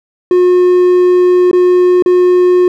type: tone with dropouts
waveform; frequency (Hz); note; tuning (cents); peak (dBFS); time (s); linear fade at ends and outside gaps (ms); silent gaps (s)
triangle; 360.5; F#4; -45; -3; 0.31-2.68; 2; 1.513-1.53 / 2.024-2.06
effects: none